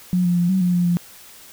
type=tone with pitch steps; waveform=sine; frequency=180.5 / 175.8 / 174.3 / 188.9 / 178.4 / 176.2 / 174.2 Hz; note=F#3 / F3 / F3 / F#3 / F3 / F3 / F3; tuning=-43 / +12 / -3 / +36 / +37 / +16 / -4 cents; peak=-15 dBFS; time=0.13-0.97 s; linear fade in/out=0 ms; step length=120 ms; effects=white hiss -44 dBFS RMS until 1.52 s